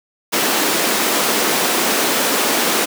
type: high-pass noise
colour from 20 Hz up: pink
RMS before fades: -17 dBFS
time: 0.32-2.86 s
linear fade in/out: 20 ms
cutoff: 240 Hz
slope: 24 dB/octave
effects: none